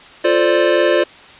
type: chord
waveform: square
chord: D minor seventh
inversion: first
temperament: equal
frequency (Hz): 349.2 / 440 / 523.3 / 587.3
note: F4 / A4 / C5 / D5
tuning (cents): 0 / 0 / 0 / 0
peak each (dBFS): -17 / -22 / -18 / -16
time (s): 0.24-1.04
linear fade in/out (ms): 10
effects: white hiss -40 dBFS RMS until 1.39 s + resampled to 8000 Hz